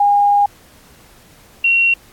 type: tone pair in turn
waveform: sine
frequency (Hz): 814 / 2738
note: G#5 / F7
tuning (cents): -35 / -35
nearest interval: octave + major sixth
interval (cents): 2100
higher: second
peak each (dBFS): -9 / -10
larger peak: first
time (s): 0-0.46 / 1.64-1.94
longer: first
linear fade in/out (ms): 5
effects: pink hiss -47 dBFS RMS until 2.12 s + AAC 64 kbps